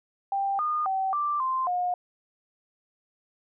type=tone with pitch steps; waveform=sine; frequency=789 / 1221 / 767 / 1177 / 1043 / 718 Hz; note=G5 / D#6 / G5 / D6 / C6 / F5; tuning=+11 / -33 / -38 / +3 / -6 / +48 cents; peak=-24 dBFS; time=0.32-1.94 s; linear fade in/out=2 ms; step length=270 ms; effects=none